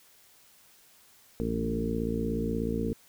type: harmonic tone with a mistuned harmonic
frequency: 56.6 Hz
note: A1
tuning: 50 cents sharp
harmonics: 1 / 2 / 3 / 4 / 5 / 6 / 7 / 8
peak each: -36 / -38 / -37 / -32 / -36 / -40 / -40 / -34 dBFS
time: 1.4-2.93 s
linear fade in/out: 0 ms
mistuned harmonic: 3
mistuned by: -16 cents
effects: white hiss -59 dBFS RMS until 3.08 s